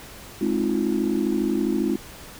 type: chord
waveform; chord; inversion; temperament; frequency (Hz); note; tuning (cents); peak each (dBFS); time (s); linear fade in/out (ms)
sine; F minor seventh; first; just; 209.5 / 261.9 / 314.3 / 349.2; Ab3 / C4 / Eb4 / F4; +15 / +2 / +18 / 0; -25; 0.41-1.96; 5
effects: tanh soft clip ceiling -12 dBFS + pink hiss -42 dBFS RMS until 2.39 s